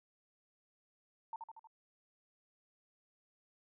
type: tone with echo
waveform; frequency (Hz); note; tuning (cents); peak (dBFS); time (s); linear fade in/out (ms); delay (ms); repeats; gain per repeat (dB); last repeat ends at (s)
sine; 901; A5; +41; -39; 1.33-1.36; 2; 78; 4; -4; 1.672
effects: none